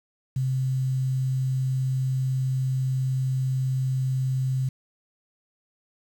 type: tone with quantisation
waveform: sine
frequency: 130.81 Hz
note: C3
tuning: in tune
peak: -22 dBFS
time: 0.36-4.69 s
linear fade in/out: 5 ms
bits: 8
effects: none